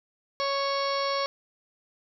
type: harmonic tone with a mistuned harmonic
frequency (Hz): 554.4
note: C#5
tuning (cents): 0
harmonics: 1 / 2 / 3 / 4 / 5 / 6 / 7 / 8 / 9 / 10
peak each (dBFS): -29 / -29 / -41 / -37 / -45 / -41 / -42 / -36 / -45 / -38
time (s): 0.4-1.26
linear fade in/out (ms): 0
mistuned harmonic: 9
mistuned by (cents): +42
effects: none

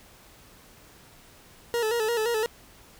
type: tone with vibrato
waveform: 40% pulse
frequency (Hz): 453.1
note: A#4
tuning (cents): -49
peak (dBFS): -23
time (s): 1.74-2.46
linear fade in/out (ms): 0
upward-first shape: square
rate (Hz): 5.8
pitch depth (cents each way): 72
effects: pink hiss -53 dBFS RMS until 2.99 s

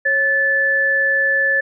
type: tone pair together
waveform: sine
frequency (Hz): 546.6 / 1742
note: C#5 / A6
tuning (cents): -24 / -18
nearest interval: octave + minor sixth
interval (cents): 2006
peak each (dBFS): -23 / -14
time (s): 0.05-1.61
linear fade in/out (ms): 10
effects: none

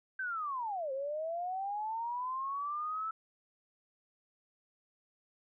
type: linear two-way sweep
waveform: sine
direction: down then up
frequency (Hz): 1571 to 523.3 to 1323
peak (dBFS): -34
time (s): 0.19-3.11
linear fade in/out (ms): 5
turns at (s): 0.92
effects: none

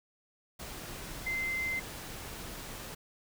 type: tone in noise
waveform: sine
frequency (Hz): 2075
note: C7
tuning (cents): -15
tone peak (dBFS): -31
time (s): 1.26-1.8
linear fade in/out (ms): 10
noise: pink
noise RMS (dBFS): -43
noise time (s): 0.59-2.95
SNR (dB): +9
effects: none

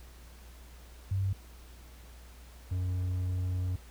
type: tone pair in turn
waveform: sine / triangle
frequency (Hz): 96.7 / 91.27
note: G2 / F#2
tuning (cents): -23 / -23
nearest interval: minor second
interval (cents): 100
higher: first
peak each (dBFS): -27 / -27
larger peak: neither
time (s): 1.11-1.33 / 2.71-3.76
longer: second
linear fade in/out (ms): 5
effects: added 60 Hz sine -49 dBFS peak until 3.9 s + pink hiss -57 dBFS RMS until 3.9 s

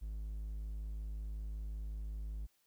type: tone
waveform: triangle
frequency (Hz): 52.7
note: G#1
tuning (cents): +26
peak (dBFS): -37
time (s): 0.01-2.47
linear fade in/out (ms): 20
effects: white hiss -75 dBFS RMS until 2.66 s

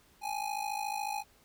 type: ring-modulated tone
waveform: square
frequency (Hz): 831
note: G#5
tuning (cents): +1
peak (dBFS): -31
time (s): 0.21-1.24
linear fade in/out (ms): 50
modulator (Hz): 27
effects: pink hiss -64 dBFS RMS until 1.44 s

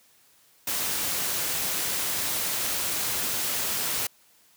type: noise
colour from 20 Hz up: white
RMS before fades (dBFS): -28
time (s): 0.67-4.07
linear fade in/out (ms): 5
effects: white hiss -60 dBFS RMS until 4.56 s + high-pass 60 Hz 12 dB/octave

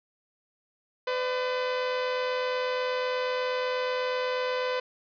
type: tone pair together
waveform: sawtooth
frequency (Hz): 504.8 / 593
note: B4 / D5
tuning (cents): +38 / +17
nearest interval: minor third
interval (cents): 279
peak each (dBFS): -23 / -34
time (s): 1.07-4.8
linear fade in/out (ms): 5
effects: resampled to 11025 Hz + 9-bit

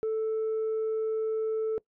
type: tone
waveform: sine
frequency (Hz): 440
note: A4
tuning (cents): 0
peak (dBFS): -24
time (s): 0.03-1.78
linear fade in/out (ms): 0
effects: noise-tail reverb RT60 0.1 s tail -23 dB re dry + tanh soft clip ceiling -25 dBFS

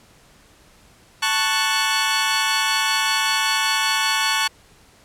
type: chord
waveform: 15% pulse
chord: F# minor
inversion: first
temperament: equal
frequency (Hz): 880 / 1108.7 / 1480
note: A5 / C#6 / F#6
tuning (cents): 0 / 0 / 0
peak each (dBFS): -16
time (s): 1.22-4.48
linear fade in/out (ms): 10
effects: pink hiss -52 dBFS RMS until 5.04 s + low-pass 11000 Hz 12 dB/octave

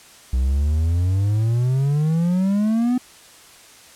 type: exponential sweep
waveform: triangle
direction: up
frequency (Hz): 61.74 to 254.2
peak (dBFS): -14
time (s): 0.33-2.98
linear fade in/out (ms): 5
effects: white hiss -46 dBFS RMS until 3.95 s + low-pass 10000 Hz 12 dB/octave

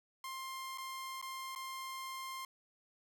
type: tone with dropouts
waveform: sawtooth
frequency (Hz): 1056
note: C6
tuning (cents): +16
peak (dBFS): -38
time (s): 0.24-2.45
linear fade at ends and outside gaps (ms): 2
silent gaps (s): 0.776-0.782 / 1.215-1.225 / 1.551-1.559
effects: none

